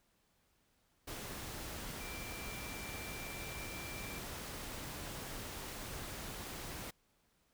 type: tone in noise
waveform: sine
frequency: 2353 Hz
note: D7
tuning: 3 cents sharp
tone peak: -49 dBFS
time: 2-4.19 s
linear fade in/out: 10 ms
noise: pink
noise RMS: -45 dBFS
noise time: 1.07-6.91 s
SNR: -7 dB
effects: pink hiss -75 dBFS RMS until 7.53 s